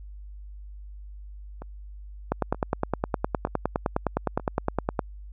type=two click trains; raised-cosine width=1 ms; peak=-9 / -24 dBFS; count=27 / 4; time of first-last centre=2.32-4.992 / 1.62-4.398 s; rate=9.73 / 1.08 Hz; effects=added 50 Hz sine -39 dBFS peak until 5.32 s